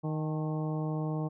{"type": "harmonic tone with a mistuned harmonic", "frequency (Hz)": 155.3, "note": "D#3", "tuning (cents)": -3, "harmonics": [1, 2, 3, 4, 5, 6, 7], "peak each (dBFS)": [-31, -37, -41, -43, -45, -47, -48], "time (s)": [0.03, 1.29], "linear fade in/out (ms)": 20, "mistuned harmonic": 6, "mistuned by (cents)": -81, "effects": []}